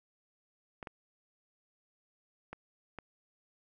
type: clicks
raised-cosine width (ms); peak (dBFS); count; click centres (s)
0.5; -27; 4; 0.828 / 0.872 / 2.53 / 2.987
effects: none